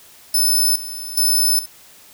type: tone with tremolo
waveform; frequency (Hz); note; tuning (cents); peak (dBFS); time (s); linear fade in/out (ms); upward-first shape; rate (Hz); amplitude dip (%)
10% pulse; 5270; E8; -1; -8; 0.34-1.66; 5; square; 1.2; 80
effects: white hiss -46 dBFS RMS until 2.13 s